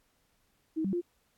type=tone with pitch steps; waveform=sine; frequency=317.9 / 193.3 / 349.4 Hz; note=D#4 / G3 / F4; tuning=+37 / -24 / +1 cents; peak=-28 dBFS; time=0.76-1.015 s; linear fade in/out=20 ms; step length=85 ms; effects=pink hiss -72 dBFS RMS until 1.37 s + AAC 64 kbps